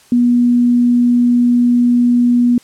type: tone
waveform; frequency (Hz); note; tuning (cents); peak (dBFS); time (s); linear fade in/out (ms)
sine; 242.3; B3; -33; -8; 0.12-2.58; 2
effects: white hiss -47 dBFS RMS until 2.63 s + low-pass 10000 Hz 12 dB/octave